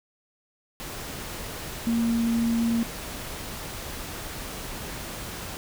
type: tone in noise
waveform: sine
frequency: 231.4 Hz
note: A#3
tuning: 13 cents flat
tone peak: -21 dBFS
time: 1.87-2.83 s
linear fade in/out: 0 ms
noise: pink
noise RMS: -36 dBFS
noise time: 0.8-5.57 s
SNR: +12 dB
effects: none